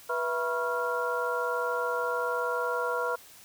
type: tone cluster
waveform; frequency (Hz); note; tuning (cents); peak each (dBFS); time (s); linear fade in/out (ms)
sine; 489.8 / 663 / 970 / 1091 / 1389; B4 / E5 / B5 / C#6 / F6; -14 / +10 / -31 / -28 / -10; -31 / -36 / -34 / -37 / -32; 0.09-3.16; 10
effects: white hiss -52 dBFS RMS until 3.44 s